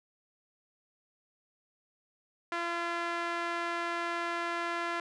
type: tone with band-pass filter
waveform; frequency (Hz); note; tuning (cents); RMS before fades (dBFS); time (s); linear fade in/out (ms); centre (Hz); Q
sawtooth; 341.7; F4; -38; -34; 2.52-5; 2; 1500; 1.2
effects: resampled to 24000 Hz